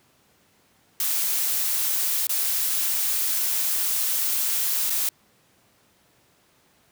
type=noise with dropouts; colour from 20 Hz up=blue; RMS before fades=-24 dBFS; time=1-5.09 s; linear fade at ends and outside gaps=2 ms; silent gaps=2.27-2.293 / 4.898-4.903 s; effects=pink hiss -61 dBFS RMS until 6.91 s + high-pass 100 Hz 12 dB/octave